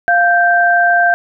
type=tone pair together; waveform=sine; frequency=698.5 / 1568.1 Hz; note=F5 / G6; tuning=0 / 0 cents; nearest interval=octave + major second; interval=1400 cents; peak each=-11 dBFS; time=0.08-1.14 s; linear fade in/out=0 ms; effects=none

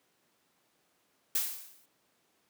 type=noise with exponential decay; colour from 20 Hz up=blue; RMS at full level=-27 dBFS; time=1.35-1.86 s; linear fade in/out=5 ms; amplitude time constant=110 ms; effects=pink hiss -72 dBFS RMS until 2.49 s + high-pass 200 Hz 12 dB/octave

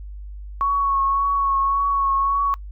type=tone with vibrato; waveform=sine; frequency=1108.7 Hz; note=C#6; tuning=in tune; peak=-17 dBFS; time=0.61-2.54 s; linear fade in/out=0 ms; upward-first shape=triangle; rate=1.8 Hz; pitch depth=27 cents each way; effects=noise-tail reverb RT60 0.1 s tail -24 dB re dry + added 50 Hz sine -32 dBFS peak until 2.71 s

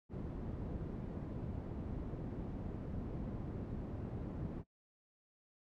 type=low-pass noise; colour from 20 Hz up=white; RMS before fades=-43 dBFS; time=0.09-4.64 s; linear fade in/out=50 ms; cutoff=230 Hz; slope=12 dB/octave; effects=noise-tail reverb RT60 0.1 s tail -19 dB re dry

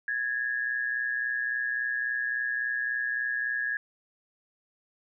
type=tone pair together; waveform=sine; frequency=1661.2 / 1784.8 Hz; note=G#6 / A6; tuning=0 / +24 cents; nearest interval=minor second; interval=124 cents; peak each=-28 / -34 dBFS; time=0.08-3.77 s; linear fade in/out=2 ms; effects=none

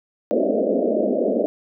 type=band-pass noise; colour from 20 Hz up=white; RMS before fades=-20 dBFS; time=0.31-1.46 s; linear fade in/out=0 ms; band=200 to 650 Hz; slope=96 dB/octave; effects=none

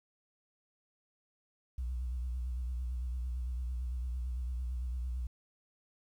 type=tone with vibrato; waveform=sine; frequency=61.74 Hz; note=B1; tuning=in tune; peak=-32 dBFS; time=1.78-5.27 s; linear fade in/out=5 ms; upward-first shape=sine; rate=8.9 Hz; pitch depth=74 cents each way; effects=tanh soft clip ceiling -31 dBFS + 11-bit

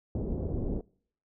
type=low-pass noise; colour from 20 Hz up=pink; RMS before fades=-32 dBFS; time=0.15-0.81 s; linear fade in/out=2 ms; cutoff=490 Hz; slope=24 dB/octave; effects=noise-tail reverb RT60 0.6 s tail -26 dB re dry

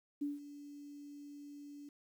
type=tone with ADSR envelope; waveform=sine; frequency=288.6 Hz; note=D4; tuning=30 cents flat; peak=-33 dBFS; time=0.21-1.89 s; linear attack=11 ms; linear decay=170 ms; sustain=-15 dB; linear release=4 ms; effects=11-bit

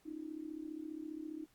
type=tone with amplitude modulation; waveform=sine; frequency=311.1 Hz; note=D#4; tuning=in tune; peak=-38 dBFS; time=0.05-1.46 s; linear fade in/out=20 ms; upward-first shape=sine; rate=34.9 Hz; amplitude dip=85%; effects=pink hiss -71 dBFS RMS until 1.54 s + Opus 48 kbps

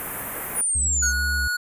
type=band-stop noise; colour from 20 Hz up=white; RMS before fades=-28 dBFS; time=0-0.61 s; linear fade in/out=0 ms; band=2000 to 11000 Hz; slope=24 dB/octave
type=exponential sweep; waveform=sine; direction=down; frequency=9956 to 6310 Hz; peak=-20 dBFS; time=0.54-1.13 s; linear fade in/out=50 ms
type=tone with vibrato; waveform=triangle; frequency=69.3 Hz; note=C#2; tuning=in tune; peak=-23 dBFS; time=0.75-1.48 s; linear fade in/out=5 ms; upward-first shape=square; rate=2.3 Hz; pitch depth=40 cents each way
type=tone; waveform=square; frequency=1456 Hz; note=F#6; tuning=28 cents flat; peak=-23 dBFS; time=1.02-1.57 s; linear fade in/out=10 ms
effects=resampled to 32000 Hz

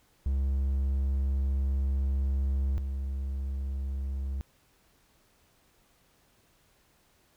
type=tone pair in turn; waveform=triangle; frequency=67.7 / 67.7 Hz; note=C#2 / C#2; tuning=-40 / -40 cents; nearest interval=unison; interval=0 cents; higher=neither; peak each=-23 / -28 dBFS; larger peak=first; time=0.26-2.78 / 2.78-4.41 s; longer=first; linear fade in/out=0 ms; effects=pink hiss -66 dBFS RMS until 7.36 s

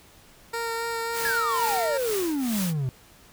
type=tone with vibrato; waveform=15% pulse; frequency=461 Hz; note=A#4; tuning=19 cents flat; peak=-21 dBFS; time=0.53-1.98 s; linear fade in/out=10 ms; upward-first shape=sine; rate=3.7 Hz; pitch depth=12 cents each way
type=noise with tremolo; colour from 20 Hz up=white; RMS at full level=-31 dBFS; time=1.12-2.74 s; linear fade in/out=50 ms; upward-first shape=triangle; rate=2.2 Hz; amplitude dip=85%
type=exponential sweep; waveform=triangle; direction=down; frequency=1721 to 123.47 Hz; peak=-22 dBFS; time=1.25-2.89 s; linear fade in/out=0 ms
effects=pink hiss -53 dBFS RMS until 3.32 s

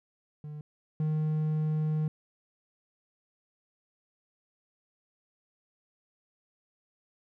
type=tone pair in turn; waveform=triangle; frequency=150 / 154.57 Hz; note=D3 / D#3; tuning=+37 / -11 cents; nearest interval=minor second; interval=52 cents; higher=second; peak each=-36 / -24 dBFS; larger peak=second; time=0.44-0.61 / 1-2.08 s; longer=second; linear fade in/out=2 ms; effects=none

